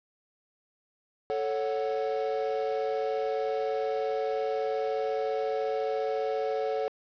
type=chord; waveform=triangle; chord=F# minor; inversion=first; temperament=equal; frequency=440 / 554.4 / 740 Hz; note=A4 / C#5 / F#5; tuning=0 / 0 / 0 cents; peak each=-28 / -30 / -32 dBFS; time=1.3-6.88 s; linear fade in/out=0 ms; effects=resampled to 11025 Hz + 8-bit